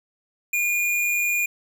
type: tone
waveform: square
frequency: 2427 Hz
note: D#7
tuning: 44 cents flat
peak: -21 dBFS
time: 0.53-1.46 s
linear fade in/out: 5 ms
effects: none